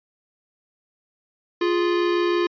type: tone pair together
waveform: square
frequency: 349.2 / 415.3 Hz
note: F4 / G#4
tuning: 0 / 0 cents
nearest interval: minor third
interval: 300 cents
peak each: -20 / -27 dBFS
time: 1.61-2.47 s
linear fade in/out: 5 ms
effects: resampled to 11025 Hz